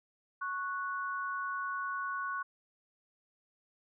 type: tone pair together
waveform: sine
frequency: 1105 / 1475 Hz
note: C#6 / F#6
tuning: -6 / -6 cents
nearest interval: perfect fourth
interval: 500 cents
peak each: -36 / -37 dBFS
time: 0.41-2.43 s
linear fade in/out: 10 ms
effects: none